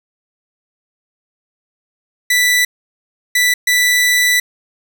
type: tone bursts at uneven times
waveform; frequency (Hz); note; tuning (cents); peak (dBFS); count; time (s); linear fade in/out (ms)
sawtooth; 1975.5; B6; 0; -7; 3; 2.3-2.65 / 3.35-3.54 / 3.67-4.4; 5
effects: none